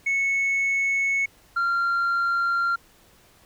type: tone pair in turn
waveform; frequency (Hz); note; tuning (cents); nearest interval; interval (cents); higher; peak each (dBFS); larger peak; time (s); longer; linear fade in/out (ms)
sine; 2204 / 1383.1; C#7 / F6; -11 / -17; minor sixth; 806; first; -18; neither; 0.06-1.26 / 1.56-2.76; neither; 10
effects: tanh soft clip ceiling -19 dBFS + pink hiss -56 dBFS RMS until 3.45 s